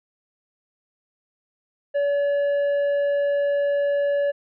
triangle tone with tanh clipping, 570 Hz, C#5, 48 cents sharp, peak -20 dBFS, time 1.94-4.32 s, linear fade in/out 20 ms, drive 10 dB, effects none

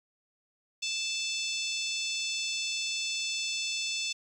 harmonic tone, 879 Hz, A5, 2 cents flat, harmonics 3 / 4 / 5 / 6 / 7 / 8 / 9, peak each -35 / -36 / -40 / -38 / -40 / -43 / -44 dBFS, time 0.82-4.13 s, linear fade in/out 10 ms, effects 10-bit

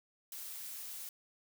blue noise, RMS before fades -45 dBFS, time 0.32-1.09 s, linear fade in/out 2 ms, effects none

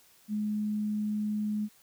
sine tone, 210.9 Hz, G#3, 27 cents sharp, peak -28 dBFS, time 0.28-1.69 s, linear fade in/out 50 ms, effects white hiss -61 dBFS RMS until 1.82 s

